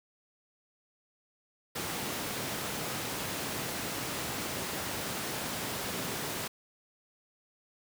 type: high-pass noise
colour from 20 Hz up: pink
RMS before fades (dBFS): -36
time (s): 1.75-6.48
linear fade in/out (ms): 10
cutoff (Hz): 130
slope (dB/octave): 12
effects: none